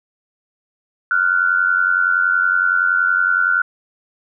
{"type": "tone pair together", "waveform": "sine", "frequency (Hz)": [1396.9, 1487.6], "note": ["F6", "F#6"], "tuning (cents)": [0, 9], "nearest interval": "minor second", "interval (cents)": 109, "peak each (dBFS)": -16, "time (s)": [1.11, 3.62], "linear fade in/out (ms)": 2, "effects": []}